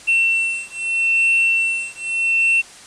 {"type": "beating tone pair", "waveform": "triangle", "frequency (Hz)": [2700, 2700.8], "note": ["E7", "E7"], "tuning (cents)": [41, 41], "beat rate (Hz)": 0.8, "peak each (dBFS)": -17, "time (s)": [0.07, 2.62], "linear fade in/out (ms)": 20, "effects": ["white hiss -41 dBFS RMS until 2.86 s", "resampled to 22050 Hz"]}